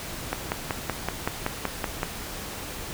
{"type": "click train", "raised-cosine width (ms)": 0.5, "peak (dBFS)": -10, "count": 10, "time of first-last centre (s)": [0.33, 2.031], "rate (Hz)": 5.29, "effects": ["pink hiss -36 dBFS RMS until 2.93 s"]}